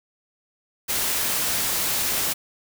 white noise, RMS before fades -24 dBFS, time 0.88-2.34 s, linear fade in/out 20 ms, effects none

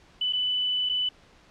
sine tone with dropouts, 2991 Hz, F#7, 18 cents sharp, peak -23 dBFS, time 0.21-1.09 s, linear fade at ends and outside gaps 5 ms, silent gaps 0.326-0.332 / 0.891-0.895 s, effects pink hiss -56 dBFS RMS until 1.5 s + low-pass 5000 Hz 12 dB/octave

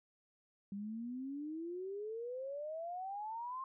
sine exponential sweep, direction up, 196 to 1073 Hz, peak -40 dBFS, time 0.72-3.64 s, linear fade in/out 2 ms, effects none

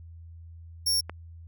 sawtooth tone, 5500 Hz, F8, 27 cents flat, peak -20 dBFS, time 0.86-1.01 s, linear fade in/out 10 ms
click, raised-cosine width 0.5 ms, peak -20 dBFS, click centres 1.096 s
effects added 83 Hz sine -43 dBFS peak until 1.47 s

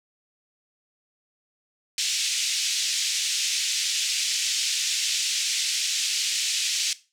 white band-pass noise, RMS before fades -26 dBFS, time 1.98-6.93 s, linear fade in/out 2 ms, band 2500 to 7100 Hz, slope 24 dB/octave, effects noise-tail reverb RT60 0.3 s tail -17 dB re dry

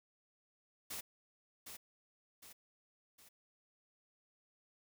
white noise with echo, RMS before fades -44 dBFS, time 0.9-1.01 s, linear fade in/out 10 ms, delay 760 ms, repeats 3, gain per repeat -6 dB, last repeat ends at 3.29 s, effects none

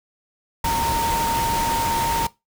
sine tone in noise, 921 Hz, A#5, 21 cents flat, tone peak -21 dBFS, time 0.64-2.27 s, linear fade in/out 5 ms, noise pink, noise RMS -26 dBFS, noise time 0.64-2.27 s, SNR +2 dB, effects noise-tail reverb RT60 0.2 s tail -19 dB re dry

